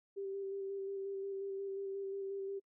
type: tone with vibrato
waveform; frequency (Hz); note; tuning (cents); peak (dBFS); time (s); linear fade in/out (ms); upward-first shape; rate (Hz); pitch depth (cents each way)
sine; 392; G4; 0; -38; 0.16-2.6; 20; square; 5.6; 15
effects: noise-tail reverb RT60 0.1 s tail -26 dB re dry